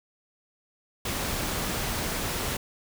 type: noise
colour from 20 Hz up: pink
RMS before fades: -30 dBFS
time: 1.05-2.57 s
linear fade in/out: 5 ms
effects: none